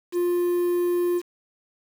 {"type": "tone with quantisation", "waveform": "triangle", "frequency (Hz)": 351.4, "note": "F4", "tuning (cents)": 11, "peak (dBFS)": -18, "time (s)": [0.12, 1.22], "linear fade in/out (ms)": 50, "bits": 7, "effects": []}